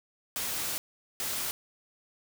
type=noise bursts at uneven times; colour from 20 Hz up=white; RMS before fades=-33 dBFS; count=2; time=0.36-0.78 / 1.2-1.51 s; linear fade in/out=0 ms; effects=none